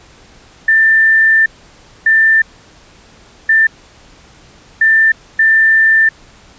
sine tone bursts at uneven times, 1783 Hz, A6, 22 cents sharp, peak -6 dBFS, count 5, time 0.68-1.46 / 2.06-2.42 / 3.49-3.67 / 4.81-5.12 / 5.39-6.09 s, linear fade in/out 5 ms, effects pink hiss -43 dBFS RMS until 6.58 s + resampled to 16000 Hz

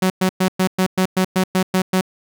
sawtooth tone bursts, 186.5 Hz, F#3, 14 cents sharp, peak -10 dBFS, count 11, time 0.02-2.011 s, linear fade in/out 5 ms, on 81 ms, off 110 ms, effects none

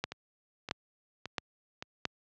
two click trains, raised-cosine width 0.2 ms, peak -21 / -13 dBFS, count 4 / 4, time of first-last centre 0.12-1.825 / 0.04-2.053 s, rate 1.76 / 1.49 Hz, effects high-pass 80 Hz 12 dB/octave + low-pass 5000 Hz 12 dB/octave

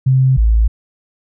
sine tone pair in turn, 131.3 / 55.2 Hz, C3 / A1, +6 / +6 cents, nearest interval octave + minor third, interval 1500 cents, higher first, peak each -8 dBFS, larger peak neither, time 0.06-0.37 / 0.37-0.68 s, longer neither, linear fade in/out 10 ms, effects none

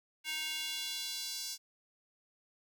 square tone with high-pass filter sweep, 311.1 Hz, D#4, in tune, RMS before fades -39 dBFS, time 0.24-1.58 s, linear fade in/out 50 ms, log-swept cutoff 2400 to 5100 Hz, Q 2.1, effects none

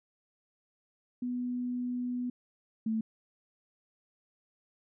sine tone pair in turn, 246.9 / 221.4 Hz, B3 / A3, 0 / +11 cents, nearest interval major second, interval 189 cents, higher first, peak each -31 / -28 dBFS, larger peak second, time 1.22-2.3 / 2.86-3.01 s, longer first, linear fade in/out 5 ms, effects none

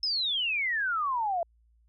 sine exponential sweep, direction down, 5274 to 659.3 Hz, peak -26 dBFS, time 0.03-1.43 s, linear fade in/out 2 ms, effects added 57 Hz sine -61 dBFS peak until 1.88 s

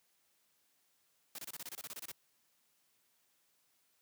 white noise bursts, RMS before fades -45 dBFS, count 13, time 1.35-2.117 s, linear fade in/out 2 ms, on 35 ms, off 26 ms, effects white hiss -75 dBFS RMS until 4.01 s + high-pass 100 Hz 12 dB/octave

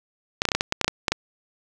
clicks, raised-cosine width 0.2 ms, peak -3 dBFS, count 12, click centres 0.419 / 0.453 / 0.488 / 0.518 / 0.55 / 0.609 / 0.724 / 0.813 / 0.845 / 0.88 / 1.082 / 1.12 s, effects none

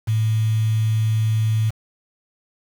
sine tone with quantisation, 110 Hz, A2, in tune, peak -16 dBFS, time 0.07-1.71 s, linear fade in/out 20 ms, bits 6, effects none

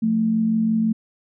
sine tone pair together, 176.36 / 222.2 Hz, F3 / A3, +17 / +17 cents, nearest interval major third, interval 400 cents, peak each -27 / -17 dBFS, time 0.02-0.93 s, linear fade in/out 10 ms, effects none

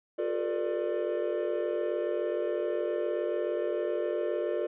triangle tone cluster, 356.1 / 413.6 / 452.8 / 499.9 / 592 Hz, F4 / G#4 / A4 / B4 / D5, +34 / -7 / +50 / +21 / +14 cents, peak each -31 / -37 / -32 / -36 / -31 dBFS, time 0.18-4.67 s, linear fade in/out 10 ms, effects resampled to 8000 Hz

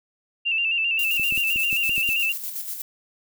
sine tone with vibrato, 2711 Hz, E7, 48 cents sharp, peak -20 dBFS, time 0.45-2.33 s, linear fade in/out 20 ms, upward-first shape square, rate 7.6 Hz, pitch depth 46 cents each way
violet noise with tremolo, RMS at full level -30 dBFS, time 0.99-2.82 s, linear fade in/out 2 ms, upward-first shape square, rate 8.3 Hz, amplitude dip 45%
clicks, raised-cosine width 3 ms, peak -25 dBFS, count 8, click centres 1.197 / 1.324 / 1.377 / 1.56 / 1.729 / 1.894 / 1.98 / 2.09 s
effects none

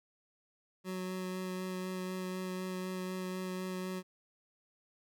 25% pulse tone with vibrato, 185 Hz, F#3, in tune, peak -33 dBFS, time 0.84-4.03 s, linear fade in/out 50 ms, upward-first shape sine, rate 4 Hz, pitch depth 10 cents each way, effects none

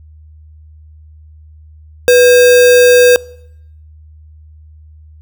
sine tone with sample-and-hold, 492 Hz, B4, 7 cents flat, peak -3 dBFS, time 2.08-3.16 s, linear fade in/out 0 ms, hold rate 2100 Hz, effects noise-tail reverb RT60 0.8 s tail -24 dB re dry + added 77 Hz sine -36 dBFS peak until 5.21 s

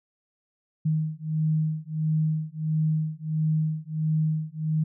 sine beating tone pair, 155.56 / 157.06 Hz, D#3 / D#3, 0 / +17 cents, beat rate 1.5 Hz, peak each -26 dBFS, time 0.85-4.84 s, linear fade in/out 10 ms, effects none

